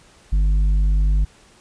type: tone with tanh clipping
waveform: sine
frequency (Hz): 49.9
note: G1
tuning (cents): +32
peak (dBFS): -15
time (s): 0.32-1.25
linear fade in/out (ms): 10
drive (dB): 6
effects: pink hiss -51 dBFS RMS until 1.6 s + resampled to 22050 Hz

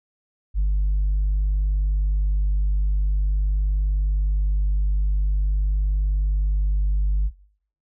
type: tone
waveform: sine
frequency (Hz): 49.77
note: G1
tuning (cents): +27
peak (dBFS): -15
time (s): 0.54-7.31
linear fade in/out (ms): 50
effects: noise-tail reverb RT60 0.6 s tail -23 dB re dry + tanh soft clip ceiling -16 dBFS

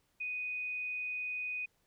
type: tone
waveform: sine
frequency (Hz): 2489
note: D#7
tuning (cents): 0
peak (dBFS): -35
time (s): 0.2-1.66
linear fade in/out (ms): 10
effects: pink hiss -75 dBFS RMS until 1.86 s

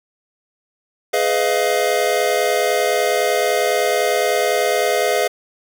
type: chord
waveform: square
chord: F half-diminished seventh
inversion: first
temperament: just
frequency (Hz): 419.1 / 502.9 / 628.6 / 698.5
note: Ab4 / Cb5 / Eb5 / F5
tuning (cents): +16 / +31 / +18 / 0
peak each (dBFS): -22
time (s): 1.13-5.28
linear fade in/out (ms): 10
effects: none

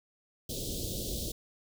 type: band-stop noise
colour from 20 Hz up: pink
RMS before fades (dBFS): -36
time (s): 0.49-1.32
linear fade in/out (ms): 5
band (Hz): 580 to 3300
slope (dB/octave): 48
effects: none

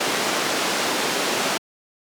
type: band-pass noise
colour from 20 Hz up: pink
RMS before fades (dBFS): -23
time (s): 0-1.58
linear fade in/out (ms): 10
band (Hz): 280 to 7300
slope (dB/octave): 12
effects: high-pass 150 Hz 12 dB/octave

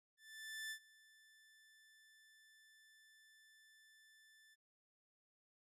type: tone with ADSR envelope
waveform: sawtooth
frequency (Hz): 1760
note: A6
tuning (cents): 0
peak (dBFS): -40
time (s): 0.17-4.56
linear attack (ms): 540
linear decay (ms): 78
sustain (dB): -22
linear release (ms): 29
effects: resampled to 32000 Hz

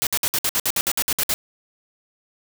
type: noise bursts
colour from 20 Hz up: white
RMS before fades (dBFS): -21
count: 13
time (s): 0.02-1.34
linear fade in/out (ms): 0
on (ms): 48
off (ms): 58
effects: none

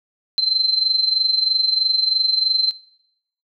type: tone with amplitude modulation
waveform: sine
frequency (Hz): 4100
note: C8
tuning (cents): -36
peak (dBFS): -13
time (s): 0.38-2.71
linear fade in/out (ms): 0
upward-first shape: sine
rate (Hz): 23.1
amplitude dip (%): 75
effects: noise-tail reverb RT60 0.8 s tail -20 dB re dry

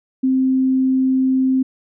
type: tone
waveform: sine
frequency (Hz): 261.6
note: C4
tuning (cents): 0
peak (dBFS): -13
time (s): 0.23-1.63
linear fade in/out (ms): 10
effects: none

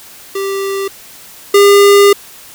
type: tone pair in turn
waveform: square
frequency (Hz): 392 / 403.3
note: G4 / G4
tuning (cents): 0 / +49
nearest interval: unison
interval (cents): 49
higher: second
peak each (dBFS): -16 / -4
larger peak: second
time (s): 0.35-0.88 / 1.54-2.13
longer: second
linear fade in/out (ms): 5
effects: white hiss -36 dBFS RMS until 2.54 s

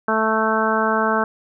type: harmonic tone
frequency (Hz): 220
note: A3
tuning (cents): 0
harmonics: 1 / 2 / 3 / 4 / 5 / 6 / 7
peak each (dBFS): -24 / -24 / -24 / -24 / -24 / -24 / -24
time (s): 0.08-1.24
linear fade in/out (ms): 2
effects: none

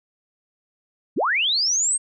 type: linear sweep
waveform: sine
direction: up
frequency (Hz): 121.9 to 8580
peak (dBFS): -18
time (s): 1.16-1.98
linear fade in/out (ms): 20
effects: none

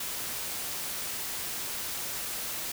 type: noise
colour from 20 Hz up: white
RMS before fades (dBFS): -35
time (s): 0-2.72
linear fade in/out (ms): 5
effects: none

